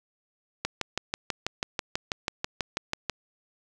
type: click train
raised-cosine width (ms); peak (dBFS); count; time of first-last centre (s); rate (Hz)
0.2; -10; 16; 0.65-3.097; 6.13
effects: none